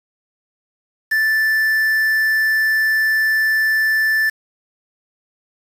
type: tone with quantisation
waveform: triangle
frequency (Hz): 1760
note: A6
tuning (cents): 0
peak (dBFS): -12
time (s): 1.11-4.3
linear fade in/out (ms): 10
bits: 5
effects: resampled to 32000 Hz